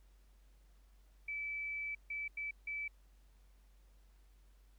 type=tone bursts at uneven times; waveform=sine; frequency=2309 Hz; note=D7; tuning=30 cents flat; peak=-38 dBFS; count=4; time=1.28-1.95 / 2.1-2.28 / 2.37-2.51 / 2.67-2.88 s; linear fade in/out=5 ms; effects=added 48 Hz sine -61 dBFS peak until 4.78 s + pink hiss -75 dBFS RMS until 4.78 s